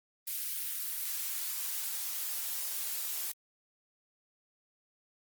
blue noise with high-pass filter sweep, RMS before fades -36 dBFS, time 0.27-3.32 s, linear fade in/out 5 ms, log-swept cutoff 2100 to 290 Hz, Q 0.97, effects Opus 24 kbps

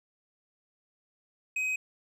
triangle tone with tanh clipping, 2524 Hz, D#7, 24 cents sharp, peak -29 dBFS, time 1.56-1.76 s, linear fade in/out 5 ms, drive 10 dB, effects none

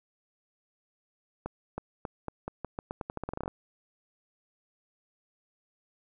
accelerating click train, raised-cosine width 1 ms, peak -20 dBFS, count 19, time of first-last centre 1.46-3.479 s, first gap 320 ms, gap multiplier 0.85, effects none

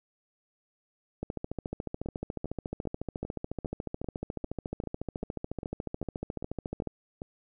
two click trains, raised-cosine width 2 ms, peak -20 / -24 dBFS, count 80 / 14, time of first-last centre 1.23-6.873 / 2.06-7.219 s, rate 14 / 2.52 Hz, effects none

